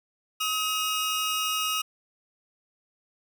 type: tone pair together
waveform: sawtooth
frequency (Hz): 1269.1 / 2849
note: D#6 / F7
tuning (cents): +34 / +34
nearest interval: octave + major second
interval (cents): 1400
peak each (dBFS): -25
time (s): 0.4-1.82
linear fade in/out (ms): 10
effects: none